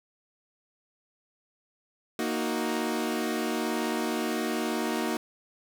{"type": "chord", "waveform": "sawtooth", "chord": "D# minor", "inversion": "second", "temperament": "equal", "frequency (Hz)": [233.1, 311.1, 370], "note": ["A#3", "D#4", "F#4"], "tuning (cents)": [0, 0, 0], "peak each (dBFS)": [-27, -28, -29], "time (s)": [2.19, 5.17], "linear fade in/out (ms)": 2, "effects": []}